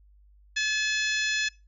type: harmonic tone with a mistuned harmonic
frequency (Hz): 859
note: A5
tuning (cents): -42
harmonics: 2 / 3 / 4 / 5 / 6 / 7 / 8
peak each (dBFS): -27 / -31 / -33 / -35 / -37 / -38 / -39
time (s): 0.56-1.49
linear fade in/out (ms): 10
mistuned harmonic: 5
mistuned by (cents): -51
effects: noise-tail reverb RT60 0.3 s tail -24 dB re dry + added 50 Hz sine -54 dBFS peak until 1.67 s